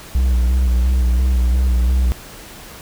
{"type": "tone with vibrato", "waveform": "triangle", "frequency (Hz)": 62.2, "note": "B1", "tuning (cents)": 13, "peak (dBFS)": -10, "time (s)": [0.15, 2.12], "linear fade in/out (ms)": 0, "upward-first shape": "square", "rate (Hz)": 2.9, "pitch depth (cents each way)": 42, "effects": ["pink hiss -37 dBFS RMS until 2.81 s"]}